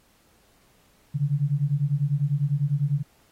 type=beating tone pair; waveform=sine; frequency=138.1 / 148.1 Hz; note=C#3 / D3; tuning=-6 / +15 cents; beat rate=10 Hz; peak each=-24 / -24 dBFS; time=1.14-3.03 s; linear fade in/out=20 ms; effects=pink hiss -62 dBFS RMS until 3.31 s + AAC 48 kbps